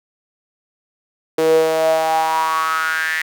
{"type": "tone with high-pass filter sweep", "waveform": "sawtooth", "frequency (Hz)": 160, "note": "D#3", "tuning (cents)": 49, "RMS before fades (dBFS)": -17, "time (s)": [1.38, 3.22], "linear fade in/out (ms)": 5, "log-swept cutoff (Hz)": [420, 1900], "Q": 8.2, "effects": []}